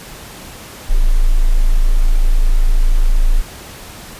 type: tone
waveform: sine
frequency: 27.5 Hz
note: A0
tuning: in tune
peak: -7 dBFS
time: 0.89-3.42 s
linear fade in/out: 20 ms
effects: pink hiss -34 dBFS RMS until 4.19 s + resampled to 32000 Hz